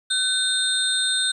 sine tone cluster, 1519 / 3656 / 4133 / 8460 Hz, F#6 / A#7 / C8 / C9, +45 / -34 / -22 / +18 cents, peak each -27 / -22 / -28 / -26 dBFS, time 0.1-1.32 s, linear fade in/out 10 ms, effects 9-bit

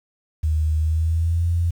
sine tone with pitch glide, 77.9 to 85.44 Hz, D#2 to F2, +3 to -37 cents, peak -17 dBFS, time 0.43-1.71 s, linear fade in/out 10 ms, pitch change +160 cents, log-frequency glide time 0.77-1.47 s, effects 8-bit

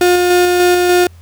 35% pulse tone with tremolo, 356.7 Hz, F4, 37 cents sharp, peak -6 dBFS, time 0.01-1.07 s, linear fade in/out 2 ms, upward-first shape square, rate 3.4 Hz, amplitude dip 25%, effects added 85 Hz sine -36 dBFS peak until 1.21 s + pink hiss -50 dBFS RMS until 1.21 s

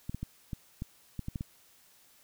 clicks, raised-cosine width 5 ms, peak -23 dBFS, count 9, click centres 0.095 / 0.146 / 0.23 / 0.532 / 0.821 / 1.193 / 1.284 / 1.358 / 1.409 s, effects white hiss -62 dBFS RMS until 2.23 s

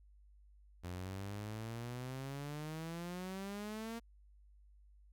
sawtooth exponential sweep, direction up, 87 to 233.5 Hz, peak -38 dBFS, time 0.83-4 s, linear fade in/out 20 ms, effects added 50 Hz sine -60 dBFS peak until 5.12 s

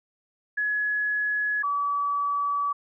sine tone pair in turn, 1690 / 1146 Hz, G#6 / D6, +30 / -43 cents, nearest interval perfect fifth, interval 673 cents, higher first, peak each -23 dBFS, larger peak neither, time 0.57-1.63 / 1.63-2.73 s, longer second, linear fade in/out 10 ms, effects none

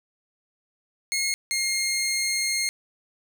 15% pulse tone pair in turn, 2158 / 2133 Hz, C#7 / C7, -47 / +33 cents, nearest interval unison, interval 20 cents, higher first, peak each -17 dBFS, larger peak neither, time 1.12-1.34 / 1.51-2.69 s, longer second, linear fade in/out 0 ms, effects none

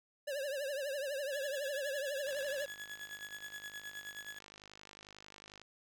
square tone with vibrato, 559 Hz, C#5, 14 cents sharp, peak -37 dBFS, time 0.27-2.66 s, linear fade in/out 10 ms, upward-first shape triangle, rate 12 Hz, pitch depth 130 cents each way
35% pulse tone with tremolo, 1689 Hz, G#6, 29 cents sharp, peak -40 dBFS, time 1.32-4.39 s, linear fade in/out 10 ms, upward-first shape sine, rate 9.5 Hz, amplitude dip 75%
click train, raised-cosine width 0.2 ms, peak -35 dBFS, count 172, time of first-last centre 2.27-5.616 s, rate 51.1 Hz
effects none

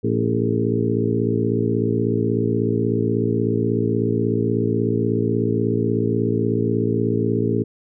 harmonic tone with a mistuned harmonic, 56.4 Hz, A1, 44 cents sharp, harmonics 2 / 3 / 4 / 5 / 6 / 7 / 8, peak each -23 / -28 / -24 / -25 / -27 / -24 / -28 dBFS, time 0.03-7.64 s, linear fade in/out 20 ms, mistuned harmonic 7, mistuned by +55 cents, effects none

